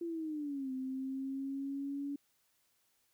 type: linear two-way sweep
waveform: sine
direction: down then up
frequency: 343.6 to 259.4 to 284.2 Hz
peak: -36 dBFS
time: 0.01-2.16 s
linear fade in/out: 5 ms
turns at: 0.72 s
effects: white hiss -75 dBFS RMS until 3.13 s